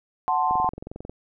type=chord; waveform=sine; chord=F# diminished; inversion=none; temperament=equal; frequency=740 / 880 / 1046.5 Hz; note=F#5 / A5 / C6; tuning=0 / 0 / 0 cents; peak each=-24 dBFS; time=0.28-0.69 s; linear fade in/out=0 ms
type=click train; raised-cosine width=2 ms; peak=-22 dBFS; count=14; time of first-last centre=0.51-1.096 s; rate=22.2 Hz
effects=none